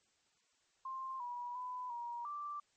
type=tone with pitch steps; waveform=sine; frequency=1054 / 970 / 1000 / 950 / 1173 Hz; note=C6 / B5 / B5 / A#5 / D6; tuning=+12 / -31 / +21 / +33 / -2 cents; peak=-40 dBFS; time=0.85-2.6 s; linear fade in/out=5 ms; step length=350 ms; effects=white hiss -75 dBFS RMS until 2.76 s + MP3 32 kbps